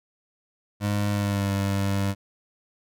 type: tone with pitch glide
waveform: 25% pulse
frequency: 102.7 to 98.86 Hz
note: G#2 to G2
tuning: -19 to +15 cents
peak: -19 dBFS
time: 0.8-2.15 s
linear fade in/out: 50 ms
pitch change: -66 cents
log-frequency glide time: 1.11-1.5 s
effects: none